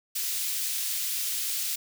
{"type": "high-pass noise", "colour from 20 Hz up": "white", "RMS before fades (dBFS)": -30, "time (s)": [0.15, 1.76], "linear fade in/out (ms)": 10, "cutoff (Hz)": 2900, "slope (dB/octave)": 12, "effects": []}